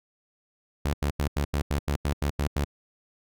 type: tone bursts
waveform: sawtooth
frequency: 72 Hz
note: D2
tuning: 34 cents flat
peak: -20 dBFS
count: 11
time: 0.85-2.646 s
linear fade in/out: 5 ms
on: 86 ms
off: 85 ms
effects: none